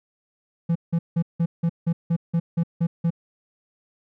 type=tone bursts; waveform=triangle; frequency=167.9 Hz; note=E3; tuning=32 cents sharp; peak=-16 dBFS; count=11; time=0.69-3.105 s; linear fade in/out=10 ms; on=65 ms; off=170 ms; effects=none